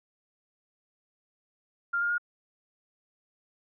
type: tone with pitch steps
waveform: sine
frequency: 1396.9 / 1412.3 / 1427.9 Hz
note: F6 / F6 / F6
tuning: 0 / +19 / +38 cents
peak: -25 dBFS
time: 1.93-2.182 s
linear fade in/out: 10 ms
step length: 84 ms
effects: none